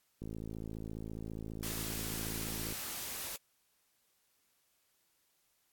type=click train; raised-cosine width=3 ms; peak=-30 dBFS; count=138; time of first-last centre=0.22-2.725 s; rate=54.7 Hz
type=noise; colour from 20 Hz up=white; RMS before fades=-41 dBFS; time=1.63-3.36 s; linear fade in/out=0 ms
effects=white hiss -75 dBFS RMS until 5.72 s + AAC 64 kbps